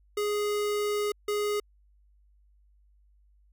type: tone bursts at uneven times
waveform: square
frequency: 415.3 Hz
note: G#4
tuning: in tune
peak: -27 dBFS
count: 2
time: 0.17-1.12 / 1.28-1.6 s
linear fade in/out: 5 ms
effects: added 50 Hz sine -59 dBFS peak until 3.52 s